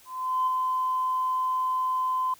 sine tone with ADSR envelope, 1026 Hz, C6, 34 cents flat, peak -20 dBFS, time 0.05-2.34 s, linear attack 420 ms, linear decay 12 ms, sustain -3 dB, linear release 4 ms, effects tanh soft clip ceiling -17 dBFS + white hiss -55 dBFS RMS until 2.39 s

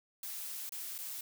blue noise with dropouts, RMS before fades -42 dBFS, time 0.23-1.21 s, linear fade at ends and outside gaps 2 ms, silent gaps 0.693-0.721 / 0.981-0.987 s, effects none

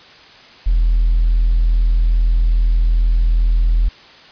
sine tone with hard clipping, 41.2 Hz, E1, in tune, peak -11 dBFS, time 0.66-3.89 s, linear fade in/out 10 ms, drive 1 dB, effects white hiss -42 dBFS RMS until 4.31 s + resampled to 11025 Hz

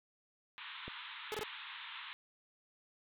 white band-pass noise, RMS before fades -48 dBFS, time 0.58-2.13 s, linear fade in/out 0 ms, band 890 to 3800 Hz, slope 96 dB/octave
clicks, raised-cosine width 2 ms, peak -32 dBFS, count 2, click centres 0.88 / 1.392 s
sawtooth tone bursts, 428.5 Hz, A4, 46 cents flat, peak -33 dBFS, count 3, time 1.32-1.433 s, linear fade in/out 0 ms, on 23 ms, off 22 ms
effects none

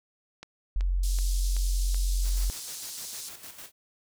click train, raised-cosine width 0.2 ms, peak -24 dBFS, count 5, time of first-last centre 0.43-1.945 s, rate 2.64 Hz
sine tone, 44.9 Hz, F1, 49 cents sharp, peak -23 dBFS, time 0.76-2.5 s, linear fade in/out 0 ms
pink band-pass noise, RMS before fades -40 dBFS, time 1.03-3.29 s, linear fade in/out 5 ms, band 4400 to 12000 Hz, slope 24 dB/octave
white noise with tremolo, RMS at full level -43 dBFS, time 2.22-3.72 s, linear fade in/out 50 ms, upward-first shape square, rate 6.6 Hz, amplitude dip 55%
effects none

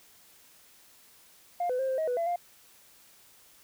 sine tone with pitch steps, 704 / 503 / 530 / 524 / 633 / 493.6 / 675 / 701 Hz, F5 / B4 / C5 / C5 / D#5 / B4 / E5 / F5, +14 / +32 / +22 / +2 / +30 / -1 / +41 / +6 cents, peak -25 dBFS, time 1.6-2.36 s, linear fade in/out 5 ms, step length 95 ms, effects tanh soft clip ceiling -24 dBFS + white hiss -58 dBFS RMS until 3.63 s

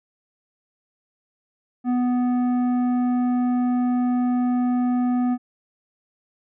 sine tone with tanh clipping, 247.4 Hz, B3, 3 cents sharp, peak -20 dBFS, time 1.84-5.38 s, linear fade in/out 50 ms, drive 10 dB, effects none

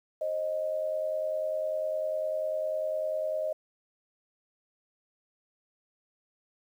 sine tone pair together, 532.3 / 622.3 Hz, C5 / D#5, +30 / 0 cents, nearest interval minor third, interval 270 cents, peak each -35 / -29 dBFS, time 0.21-3.53 s, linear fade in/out 5 ms, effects 10-bit

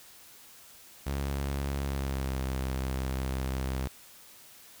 sawtooth tone with pitch glide, 69.3 to 65.71 Hz, C#2 to C2, 0 to +8 cents, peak -26 dBFS, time 1.06-3.88 s, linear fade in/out 10 ms, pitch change -92 cents, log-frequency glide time 1.81-2.41 s, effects white hiss -53 dBFS RMS until 4.8 s

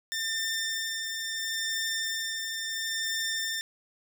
15% pulse tone with tremolo, 1797 Hz, A6, 36 cents sharp, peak -22 dBFS, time 0.12-3.61 s, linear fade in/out 0 ms, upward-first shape sine, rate 0.73 Hz, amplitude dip 35%, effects none

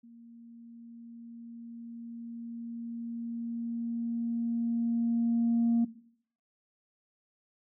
sine tone with level ramp, 233.1 Hz, A#3, in tune, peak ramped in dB -50 to -21 dBFS, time 0.03-5.85 s, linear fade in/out 10 ms, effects noise-tail reverb RT60 0.6 s tail -17 dB re dry + tanh soft clip ceiling -20 dBFS

